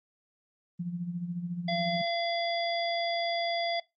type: tone with tremolo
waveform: sine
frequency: 174.61 Hz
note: F3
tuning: in tune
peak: -29 dBFS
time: 0.79-2.02 s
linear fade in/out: 10 ms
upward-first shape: sine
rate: 14 Hz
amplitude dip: 60%
type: harmonic tone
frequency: 683 Hz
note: F5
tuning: 39 cents flat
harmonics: 1 / 3 / 5 / 7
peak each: -30 / -35 / -37 / -38 dBFS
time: 1.68-3.8 s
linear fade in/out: 5 ms
effects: noise-tail reverb RT60 0.2 s tail -21 dB re dry + Opus 32 kbps